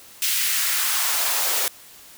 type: noise with high-pass filter sweep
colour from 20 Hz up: white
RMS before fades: -22 dBFS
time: 0.22-1.68 s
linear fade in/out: 2 ms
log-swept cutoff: 2600 to 450 Hz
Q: 1.3
effects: white hiss -46 dBFS RMS until 2.17 s